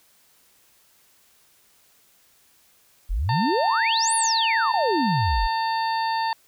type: exponential two-way sweep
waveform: sine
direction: up then down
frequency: 37.04 to 10460 to 37.04 Hz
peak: -21 dBFS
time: 3.09-5.48 s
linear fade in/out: 20 ms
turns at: 4.15 s
type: harmonic tone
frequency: 900 Hz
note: A5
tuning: 39 cents sharp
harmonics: 1 / 2 / 3 / 4 / 5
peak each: -22 / -32 / -39 / -39 / -34 dBFS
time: 3.29-6.33 s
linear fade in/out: 2 ms
effects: white hiss -59 dBFS RMS until 6.47 s